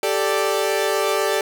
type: chord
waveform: sawtooth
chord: G suspended second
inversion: none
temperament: equal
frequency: 392 / 440 / 587.3 Hz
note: G4 / A4 / D5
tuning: 0 / 0 / 0 cents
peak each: -19 dBFS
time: 0.03-1.41 s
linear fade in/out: 2 ms
effects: none